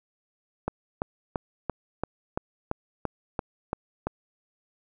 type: click train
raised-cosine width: 1 ms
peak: -13 dBFS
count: 11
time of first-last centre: 0.68-4.07 s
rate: 2.95 Hz
effects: none